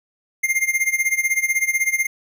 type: tone with tremolo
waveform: square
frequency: 2110 Hz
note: C7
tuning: 14 cents sharp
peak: -15 dBFS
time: 0.43-2.07 s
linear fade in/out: 10 ms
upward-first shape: sine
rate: 16 Hz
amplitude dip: 85%
effects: none